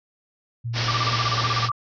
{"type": "tone with vibrato", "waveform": "sine", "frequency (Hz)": 117, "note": "A#2", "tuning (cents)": 7, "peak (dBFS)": -25, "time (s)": [0.64, 1.71], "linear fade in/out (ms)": 20, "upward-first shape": "triangle", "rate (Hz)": 11, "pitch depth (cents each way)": 30}
{"type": "low-pass noise", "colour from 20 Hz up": "white", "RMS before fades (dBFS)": -27, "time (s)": [0.73, 1.7], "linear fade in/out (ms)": 50, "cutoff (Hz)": 5600, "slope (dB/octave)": 96}
{"type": "tone bursts", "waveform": "sine", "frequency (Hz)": 1174.7, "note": "D6", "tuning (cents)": 0, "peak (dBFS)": -21, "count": 14, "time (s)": [0.88, 1.717], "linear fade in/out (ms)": 2, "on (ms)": 31, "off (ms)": 31}
{"effects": []}